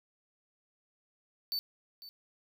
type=tone with echo; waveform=square; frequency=4527 Hz; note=C#8; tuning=36 cents sharp; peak=-32 dBFS; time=1.52-1.59 s; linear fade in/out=0 ms; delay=500 ms; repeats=1; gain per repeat=-15 dB; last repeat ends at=2.09 s; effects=12-bit